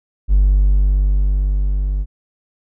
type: tone with level ramp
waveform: triangle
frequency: 48.92 Hz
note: G1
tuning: 3 cents flat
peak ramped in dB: -5 to -14 dBFS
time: 0.28-2.06 s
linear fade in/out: 50 ms
effects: tanh soft clip ceiling -4 dBFS